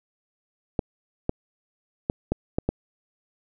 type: clicks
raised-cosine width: 2 ms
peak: -9 dBFS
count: 6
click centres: 0.792 / 1.294 / 2.099 / 2.32 / 2.585 / 2.69 s
effects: none